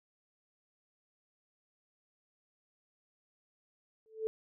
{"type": "tone with exponential growth", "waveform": "sine", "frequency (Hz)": 440, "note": "A4", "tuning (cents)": 0, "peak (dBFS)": -27, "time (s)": [4.06, 4.27], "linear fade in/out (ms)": 0, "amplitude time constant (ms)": 45, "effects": []}